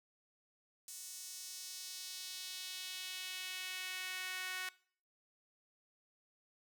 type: tone with high-pass filter sweep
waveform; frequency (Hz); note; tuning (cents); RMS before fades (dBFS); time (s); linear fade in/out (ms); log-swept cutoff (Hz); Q
sawtooth; 370; F#4; 0; -45; 0.88-4.69; 2; 7100 to 1700; 1.5
effects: noise-tail reverb RT60 0.5 s tail -21 dB re dry